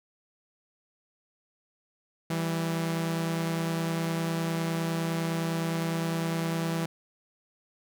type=tone pair together; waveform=sawtooth; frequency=164.81 / 194.62 Hz; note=E3 / G3; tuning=0 / -12 cents; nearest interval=minor third; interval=288 cents; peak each=-24 / -32 dBFS; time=2.3-6.86 s; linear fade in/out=5 ms; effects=none